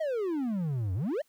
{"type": "exponential two-way sweep", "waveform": "triangle", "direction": "down then up", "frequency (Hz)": [659.3, 87.31, 659.3], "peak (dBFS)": -26, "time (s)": [0, 1.22], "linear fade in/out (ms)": 10, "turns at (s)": 0.94, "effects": ["white hiss -70 dBFS RMS until 1.28 s"]}